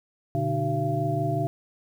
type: tone cluster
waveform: sine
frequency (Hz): 120.4 / 145.8 / 306 / 379.6 / 681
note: B2 / D3 / D#4 / F#4 / F5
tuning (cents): -44 / -12 / -29 / +44 / -44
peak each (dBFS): -29 / -28 / -32 / -33 / -28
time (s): 0.35-1.47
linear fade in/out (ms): 0
effects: 9-bit